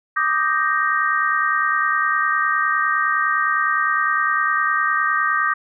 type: chord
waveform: sine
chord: Eb major seventh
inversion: third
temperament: equal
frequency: 1174.7 / 1244.5 / 1568 / 1864.7 Hz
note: D6 / Eb6 / G6 / Bb6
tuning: 0 / 0 / 0 / 0 cents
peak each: -22 dBFS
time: 0.16-5.54 s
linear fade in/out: 10 ms
effects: none